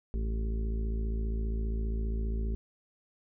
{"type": "harmonic tone", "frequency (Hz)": 55, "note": "A1", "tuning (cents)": 0, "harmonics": [1, 2, 3, 4, 5, 6, 7, 8], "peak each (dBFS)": [-29, -44, -49, -41, -53, -54, -45, -53], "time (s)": [0.14, 2.55], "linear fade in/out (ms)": 0, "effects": []}